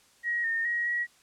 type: tone with pitch steps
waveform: sine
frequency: 1896 / 1829 / 1895 / 1914 Hz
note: A#6 / A#6 / A#6 / A#6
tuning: +29 / -33 / +28 / +45 cents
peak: -26 dBFS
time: 0.23-1.07 s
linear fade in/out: 50 ms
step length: 210 ms
effects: white hiss -61 dBFS RMS until 1.22 s + low-pass 9000 Hz 12 dB/octave